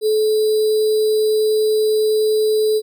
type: tone with sample-and-hold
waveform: sine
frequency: 431.4 Hz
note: A4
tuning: 34 cents flat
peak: -13 dBFS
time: 0.01-2.82 s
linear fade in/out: 50 ms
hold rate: 4410 Hz
effects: none